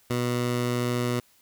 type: tone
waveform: 15% pulse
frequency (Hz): 122.1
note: B2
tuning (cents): -19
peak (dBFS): -18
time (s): 0.1-1.2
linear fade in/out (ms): 5
effects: white hiss -61 dBFS RMS until 1.41 s